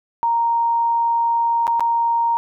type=tone with dropouts; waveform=sine; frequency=931 Hz; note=A#5; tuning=2 cents flat; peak=-15 dBFS; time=0.23-2.37 s; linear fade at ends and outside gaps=0 ms; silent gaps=1.669-1.678 / 1.796-1.806 s; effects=none